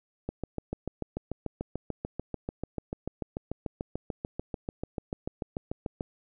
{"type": "click train", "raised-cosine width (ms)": 2, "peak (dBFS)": -19, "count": 40, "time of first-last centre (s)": [0.29, 6.008], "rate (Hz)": 6.82, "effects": []}